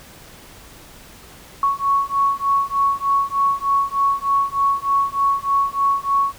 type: beating tone pair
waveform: sine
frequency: 1108.7 / 1112 Hz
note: C#6 / C#6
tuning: 0 / +5 cents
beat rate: 3.3 Hz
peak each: -19 dBFS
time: 1.63-6.33 s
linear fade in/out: 2 ms
effects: pink hiss -43 dBFS RMS until 6.38 s